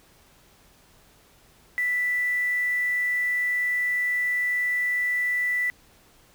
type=tone with quantisation; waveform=sine; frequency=1975.5 Hz; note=B6; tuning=in tune; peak=-22 dBFS; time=1.78-5.7 s; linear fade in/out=0 ms; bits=7; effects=pink hiss -57 dBFS RMS until 6.34 s

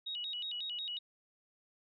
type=tone with vibrato; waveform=sine; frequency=3322 Hz; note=G#7; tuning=in tune; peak=-37 dBFS; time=0.06-0.99 s; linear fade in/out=10 ms; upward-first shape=square; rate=5.5 Hz; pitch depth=220 cents each way; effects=none

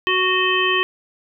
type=harmonic tone with a mistuned harmonic; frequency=370 Hz; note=F#4; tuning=in tune; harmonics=1 / 3 / 5 / 7 / 8; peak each=-22 / -22 / -22 / -22 / -22 dBFS; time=0.07-0.83 s; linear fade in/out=0 ms; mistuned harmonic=8; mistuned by=+73 cents; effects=none

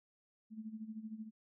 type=tone with tremolo; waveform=sine; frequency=218.7 Hz; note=A3; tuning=10 cents flat; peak=-40 dBFS; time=0.5-1.31 s; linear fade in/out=50 ms; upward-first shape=sine; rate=13 Hz; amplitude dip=75%; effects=none

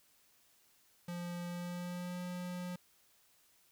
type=tone with pitch glide; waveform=square; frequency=174.61 to 178.9 Hz; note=F3 to F3; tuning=0 to +42 cents; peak=-40 dBFS; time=1.08-2.76 s; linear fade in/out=5 ms; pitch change=+42 cents; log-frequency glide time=1.47-2.2 s; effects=white hiss -69 dBFS RMS until 3.71 s

